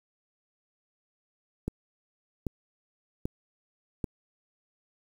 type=click train; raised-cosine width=3 ms; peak=-17 dBFS; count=4; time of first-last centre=1.68-4.042 s; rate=1.27 Hz; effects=8-bit